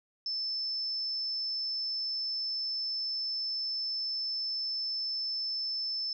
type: tone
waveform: sine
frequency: 5274 Hz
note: E8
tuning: in tune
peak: -31 dBFS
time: 0.26-6.13 s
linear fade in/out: 2 ms
effects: none